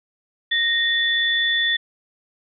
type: tone pair together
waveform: sine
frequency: 1857 / 3479 Hz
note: A#6 / A7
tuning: -7 / -20 cents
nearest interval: major seventh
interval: 1087 cents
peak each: -20 dBFS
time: 0.51-1.77 s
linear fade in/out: 10 ms
effects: none